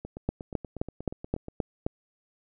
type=two click trains; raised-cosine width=2 ms; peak=-13 / -24 dBFS; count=7 / 13; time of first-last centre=0.29-1.865 / 0.05-1.484 s; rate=3.81 / 8.37 Hz; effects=none